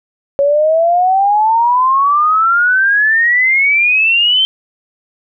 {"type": "exponential sweep", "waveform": "sine", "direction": "up", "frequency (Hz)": [554.4, 3128], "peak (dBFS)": -8, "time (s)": [0.39, 4.45], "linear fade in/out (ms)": 0, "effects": []}